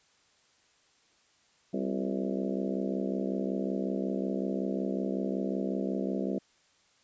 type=harmonic tone with a mistuned harmonic; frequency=65.41 Hz; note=C2; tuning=in tune; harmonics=3 / 4 / 5 / 6 / 7 / 8 / 9 / 10; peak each=-33 / -35 / -37 / -39 / -40 / -41 / -42 / -43 dBFS; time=1.73-6.39 s; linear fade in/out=10 ms; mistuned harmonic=5; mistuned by=+81 cents; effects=white hiss -66 dBFS RMS until 7.03 s + resampled to 16000 Hz